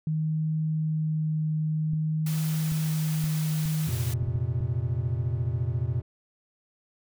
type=tone with vibrato; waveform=sine; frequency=156.1 Hz; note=D#3; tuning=6 cents sharp; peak=-24 dBFS; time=0.07-3.89 s; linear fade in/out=2 ms; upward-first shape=triangle; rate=0.51 Hz; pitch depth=9 cents each way
type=clicks; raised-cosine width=5 ms; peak=-26 dBFS; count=8; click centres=1.935 / 2.72 / 3.241 / 3.656 / 4.228 / 4.28 / 4.355 / 4.607 s
type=noise; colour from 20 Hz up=white; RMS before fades=-39 dBFS; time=2.26-4.14 s; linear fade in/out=5 ms
type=chord; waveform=triangle; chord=F suspended fourth; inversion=none; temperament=equal; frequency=87.31 / 116.54 / 130.81 Hz; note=F2 / Bb2 / C3; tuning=0 / 0 / 0 cents; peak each=-30 / -26 / -28 dBFS; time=3.87-6.02 s; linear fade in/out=10 ms
effects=none